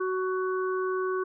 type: harmonic tone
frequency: 373.2 Hz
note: F#4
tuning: 15 cents sharp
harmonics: 1 / 3 / 4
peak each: -27 / -33 / -37 dBFS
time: 0-1.24 s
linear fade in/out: 10 ms
effects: none